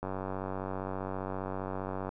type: click train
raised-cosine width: 1 ms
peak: -22 dBFS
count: 197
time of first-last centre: 0.03-2.091 s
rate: 95.1 Hz
effects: none